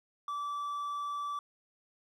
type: tone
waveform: triangle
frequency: 1159 Hz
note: D6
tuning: 23 cents flat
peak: -32 dBFS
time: 0.28-1.39 s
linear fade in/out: 2 ms
effects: none